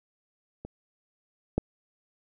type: clicks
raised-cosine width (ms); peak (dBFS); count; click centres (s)
2; -25 / -11; 2; 0.65 / 1.58
effects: none